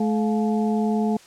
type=harmonic tone with a mistuned harmonic; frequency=214.7 Hz; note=A3; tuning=42 cents flat; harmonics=1 / 2 / 3 / 4; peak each=-20 / -27 / -30 / -33 dBFS; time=0-1.17 s; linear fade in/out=5 ms; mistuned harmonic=3; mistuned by=+150 cents; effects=white hiss -49 dBFS RMS until 1.26 s + low-pass 8000 Hz 12 dB/octave